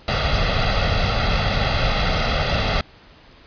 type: noise with comb filter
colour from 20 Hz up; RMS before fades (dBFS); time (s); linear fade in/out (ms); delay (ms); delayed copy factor
pink; -19; 0.08-2.81; 2; 1.5; +0.7
effects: pink hiss -48 dBFS RMS until 3.46 s + resampled to 11025 Hz